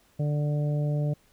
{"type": "harmonic tone", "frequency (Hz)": 147.6, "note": "D3", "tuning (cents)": 9, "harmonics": [1, 2, 3, 4, 5], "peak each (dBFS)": [-24, -38, -39, -36, -48], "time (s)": [0.19, 1.14], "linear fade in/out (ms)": 10, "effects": ["pink hiss -63 dBFS RMS until 1.32 s"]}